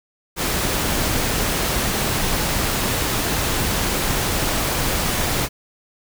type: noise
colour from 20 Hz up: pink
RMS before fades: -21 dBFS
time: 0.36-5.49 s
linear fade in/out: 50 ms
effects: none